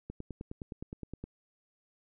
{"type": "click train", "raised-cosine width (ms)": 3, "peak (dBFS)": -27, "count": 12, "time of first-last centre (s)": [0.1, 1.24], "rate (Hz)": 9.65, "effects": []}